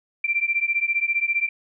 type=beating tone pair; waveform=sine; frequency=2349 / 2364 Hz; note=D7 / D7; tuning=0 / +11 cents; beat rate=15 Hz; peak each=-23 dBFS; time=0.24-1.49 s; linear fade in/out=5 ms; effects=none